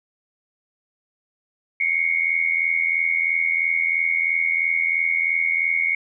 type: tone pair together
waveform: sine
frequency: 2151 / 2234 Hz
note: C7 / C#7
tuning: +47 / +13 cents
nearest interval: minor second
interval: 66 cents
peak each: -21 dBFS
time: 1.8-5.95 s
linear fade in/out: 5 ms
effects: none